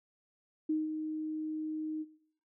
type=tone with ADSR envelope; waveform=sine; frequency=311.1 Hz; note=D#4; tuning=in tune; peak=-27 dBFS; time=0.69-2.05 s; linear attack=8 ms; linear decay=170 ms; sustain=-8 dB; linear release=37 ms; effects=noise-tail reverb RT60 0.7 s tail -18 dB re dry